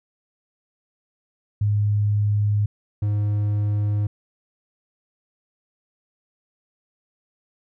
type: tone pair in turn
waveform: sine / triangle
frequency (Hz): 103.83 / 103.83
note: G#2 / G#2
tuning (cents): 0 / 0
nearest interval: unison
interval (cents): 0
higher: neither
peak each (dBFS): -17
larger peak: neither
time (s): 1.61-2.66 / 3.02-4.07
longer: neither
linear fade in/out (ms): 5
effects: none